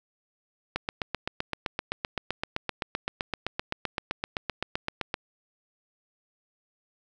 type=click train; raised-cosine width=0.3 ms; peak=-12 dBFS; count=35; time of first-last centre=0.76-5.141 s; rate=7.76 Hz; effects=none